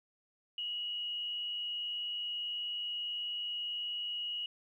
sine tone with frequency modulation, 2900 Hz, F#7, 35 cents flat, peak -35 dBFS, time 0.58-4.46 s, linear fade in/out 2 ms, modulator 98.4 Hz, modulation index 0.4, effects 12-bit

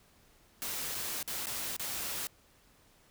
white noise with dropouts, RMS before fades -37 dBFS, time 0.62-2.27 s, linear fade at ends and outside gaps 0 ms, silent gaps 0.947-0.951 / 1.228-1.277 / 1.458-1.469 / 1.765-1.796 s, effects pink hiss -64 dBFS RMS until 3.1 s

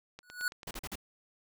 click train, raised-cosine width 0.2 ms, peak -29 dBFS, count 6, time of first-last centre 0.19-0.742 s, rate 9.06 Hz
square tone with exponential growth, 1468 Hz, F#6, 14 cents flat, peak -27 dBFS, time 0.23-0.48 s, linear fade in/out 1 ms, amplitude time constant 54 ms
pink noise bursts, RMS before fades -40 dBFS, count 4, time 0.67-0.956 s, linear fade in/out 5 ms, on 40 ms, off 42 ms
effects none

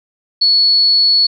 sine tone, 4400 Hz, C#8, 14 cents flat, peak -8 dBFS, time 0.41-1.27 s, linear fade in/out 10 ms, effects none

